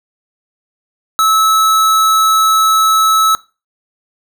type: tone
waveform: square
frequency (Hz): 1300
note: E6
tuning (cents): -24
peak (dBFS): -9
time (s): 1.19-3.35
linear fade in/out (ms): 0
effects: noise-tail reverb RT60 0.3 s tail -20 dB re dry